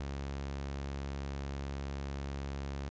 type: tone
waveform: sawtooth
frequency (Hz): 69.3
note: C#2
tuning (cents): 0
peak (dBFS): -33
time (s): 0-2.89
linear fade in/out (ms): 0
effects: resampled to 16000 Hz